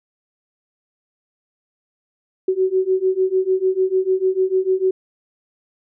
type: beating tone pair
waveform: sine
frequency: 372.5 / 379.2 Hz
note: F#4 / F#4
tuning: +12 / +43 cents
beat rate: 6.7 Hz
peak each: -19 / -18 dBFS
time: 2.48-4.91 s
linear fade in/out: 5 ms
effects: none